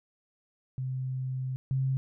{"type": "tone pair in turn", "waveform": "sine", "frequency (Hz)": [130, 132.89], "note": ["C3", "C3"], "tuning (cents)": [-11, 27], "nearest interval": "unison", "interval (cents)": 38, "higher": "second", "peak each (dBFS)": [-30, -25], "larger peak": "second", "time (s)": [[0.78, 1.56], [1.71, 1.97]], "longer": "first", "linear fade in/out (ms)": 0, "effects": []}